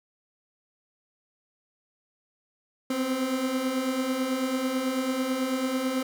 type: beating tone pair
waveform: 30% pulse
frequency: 253 / 262.1 Hz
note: B3 / C4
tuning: +42 / +3 cents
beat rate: 9.1 Hz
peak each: -30 / -24 dBFS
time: 2.9-6.03 s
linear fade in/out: 5 ms
effects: none